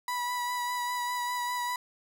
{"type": "tone with vibrato", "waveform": "35% pulse", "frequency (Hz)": 980, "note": "B5", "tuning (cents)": -14, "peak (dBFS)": -28, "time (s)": [0.08, 1.76], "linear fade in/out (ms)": 2, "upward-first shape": "sine", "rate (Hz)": 5, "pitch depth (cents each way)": 17, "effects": []}